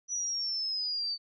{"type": "linear sweep", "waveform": "sine", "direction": "down", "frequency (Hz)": [5920, 4546], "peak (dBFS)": -30, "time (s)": [0.08, 1.18], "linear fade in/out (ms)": 50, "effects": []}